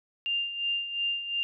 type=tone with tremolo; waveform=sine; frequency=2796 Hz; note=F7; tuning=1 cent sharp; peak=-25 dBFS; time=0.26-1.43 s; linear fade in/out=0 ms; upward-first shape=sine; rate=2.8 Hz; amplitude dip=65%; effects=none